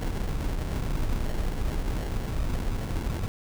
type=noise with sample-and-hold; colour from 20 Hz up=brown; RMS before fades=-28 dBFS; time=0-3.28 s; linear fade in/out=0 ms; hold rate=1225 Hz; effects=none